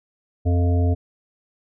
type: harmonic tone with a mistuned harmonic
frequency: 87.5 Hz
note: F2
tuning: 4 cents sharp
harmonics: 1 / 3 / 5 / 7 / 8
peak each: -16 / -26 / -30 / -33 / -34 dBFS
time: 0.45-0.95 s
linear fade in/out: 20 ms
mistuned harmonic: 7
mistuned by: +21 cents
effects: none